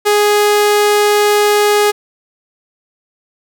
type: tone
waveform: sawtooth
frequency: 415.3 Hz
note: G#4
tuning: in tune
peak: -5 dBFS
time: 0.05-1.92 s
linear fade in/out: 20 ms
effects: none